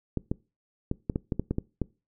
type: clicks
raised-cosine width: 3 ms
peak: -14 dBFS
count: 10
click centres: 0.173 / 0.315 / 0.914 / 1.098 / 1.159 / 1.322 / 1.396 / 1.51 / 1.584 / 1.817 s
effects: noise-tail reverb RT60 0.3 s tail -23 dB re dry